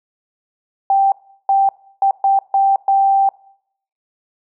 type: tone bursts at uneven times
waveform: sine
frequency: 784 Hz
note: G5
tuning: in tune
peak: -10 dBFS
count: 6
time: 0.9-1.12 / 1.49-1.69 / 2.02-2.11 / 2.24-2.39 / 2.54-2.76 / 2.88-3.29 s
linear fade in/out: 2 ms
effects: noise-tail reverb RT60 0.7 s tail -23 dB re dry